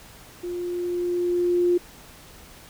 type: tone with level ramp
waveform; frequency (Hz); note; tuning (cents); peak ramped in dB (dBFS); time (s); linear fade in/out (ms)
sine; 352.5; F4; +16; -28 to -16; 0.43-1.78; 10
effects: pink hiss -47 dBFS RMS until 2.69 s